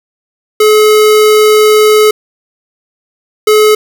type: tone bursts at uneven times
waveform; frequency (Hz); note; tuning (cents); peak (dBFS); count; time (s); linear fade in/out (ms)
square; 427.3; G#4; +49; -4; 2; 0.6-2.11 / 3.47-3.75; 5
effects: 7-bit